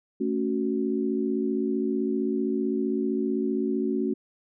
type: chord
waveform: sine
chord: F# minor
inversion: first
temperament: just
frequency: 222 / 277.5 / 370 Hz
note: A3 / C#4 / F#4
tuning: +16 / +2 / 0 cents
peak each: -28 dBFS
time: 0.2-4.14 s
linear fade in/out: 10 ms
effects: none